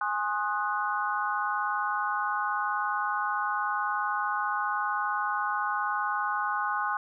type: chord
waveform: sine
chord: Ab dominant seventh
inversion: none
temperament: equal with one note detuned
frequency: 830.6 / 1065.4 / 1244.5 / 1480 Hz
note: Ab5 / C6 / Eb6 / Gb6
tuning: 0 / +31 / 0 / 0 cents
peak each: -32 dBFS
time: 0.01-6.97 s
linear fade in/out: 2 ms
effects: none